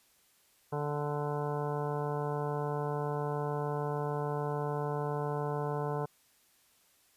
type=harmonic tone with a mistuned harmonic; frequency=146.83 Hz; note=D3; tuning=in tune; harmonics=1 / 2 / 3 / 4 / 5 / 6 / 7 / 9 / 10; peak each=-35 / -45 / -36 / -42 / -41 / -42 / -42 / -49 / -52 dBFS; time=0.72-6.06 s; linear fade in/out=10 ms; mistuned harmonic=10; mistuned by=+20 cents; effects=white hiss -67 dBFS RMS until 7.16 s + resampled to 32000 Hz